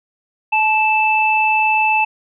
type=tone pair together; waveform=sine; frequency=866 / 2639 Hz; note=A5 / E7; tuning=-28 / +1 cents; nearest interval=octave + perfect fifth; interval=1929 cents; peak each=-15 dBFS; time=0.52-2.05 s; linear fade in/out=10 ms; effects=none